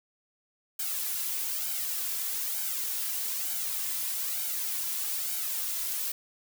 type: noise with flanger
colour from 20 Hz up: blue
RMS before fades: -32 dBFS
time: 0.79-6.12 s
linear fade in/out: 5 ms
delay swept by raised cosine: 1.3 to 3 ms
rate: 1.1 Hz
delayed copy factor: +0.7
effects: none